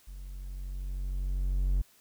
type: tone with level ramp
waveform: triangle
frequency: 46.38 Hz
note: F#1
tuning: 5 cents sharp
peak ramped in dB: -39 to -21 dBFS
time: 0.07-1.82 s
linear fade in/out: 10 ms
effects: white hiss -62 dBFS RMS until 2 s

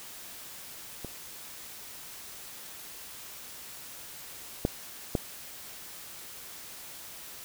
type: clicks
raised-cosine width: 2 ms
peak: -24 / -11 / -12 dBFS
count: 3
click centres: 1.047 / 4.651 / 5.152 s
effects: white hiss -45 dBFS RMS until 7.44 s

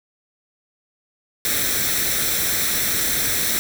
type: noise with comb filter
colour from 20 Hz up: white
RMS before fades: -21 dBFS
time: 1.45-3.59 s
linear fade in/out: 0 ms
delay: 0.52 ms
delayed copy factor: +0.6
effects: none

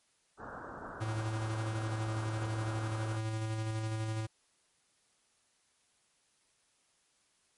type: low-pass noise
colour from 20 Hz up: white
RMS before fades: -45 dBFS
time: 0.37-3.2 s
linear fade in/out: 50 ms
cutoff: 1600 Hz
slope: 96 dB/octave
type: tone with tremolo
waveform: square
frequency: 110 Hz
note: A2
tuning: in tune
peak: -33 dBFS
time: 1-4.27 s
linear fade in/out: 20 ms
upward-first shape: square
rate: 12 Hz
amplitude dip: 25%
effects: white hiss -72 dBFS RMS until 7.57 s + MP3 48 kbps

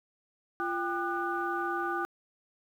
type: tone cluster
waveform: sine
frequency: 345.7 / 792 / 1205 / 1479 Hz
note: F4 / G5 / D6 / F#6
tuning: -18 / +18 / +44 / -1 cents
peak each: -34 / -35 / -34 / -35 dBFS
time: 0.6-2.05 s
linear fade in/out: 0 ms
effects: tanh soft clip ceiling -19 dBFS + 10-bit

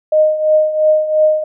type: tone with tremolo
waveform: sine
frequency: 618 Hz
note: D#5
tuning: 12 cents flat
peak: -6 dBFS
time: 0.12-1.44 s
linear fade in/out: 5 ms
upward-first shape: triangle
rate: 2.9 Hz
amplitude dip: 75%
effects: none

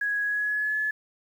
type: tone with pitch glide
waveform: sine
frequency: 1664 to 1715.7 Hz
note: G#6 to A6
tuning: +3 to -44 cents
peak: -24 dBFS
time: 0.01-0.91 s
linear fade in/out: 5 ms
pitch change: +53 cents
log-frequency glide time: 0.23-0.77 s
effects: 9-bit

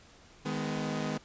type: chord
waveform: sawtooth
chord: G# minor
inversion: second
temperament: equal with one note detuned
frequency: 155.56 / 207.7 / 251 Hz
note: D#3 / G#3 / B3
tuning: 0 / 0 / +28 cents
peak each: -32 dBFS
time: 0.45-1.18 s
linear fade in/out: 10 ms
effects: pink hiss -57 dBFS RMS until 1.24 s + resampled to 16000 Hz

